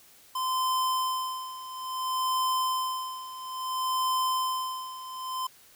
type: tone with tremolo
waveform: square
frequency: 1031 Hz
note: C6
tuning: 26 cents flat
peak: -25 dBFS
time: 0.35-5.47 s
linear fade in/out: 5 ms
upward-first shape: sine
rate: 0.59 Hz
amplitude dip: 80%
effects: white hiss -56 dBFS RMS until 5.75 s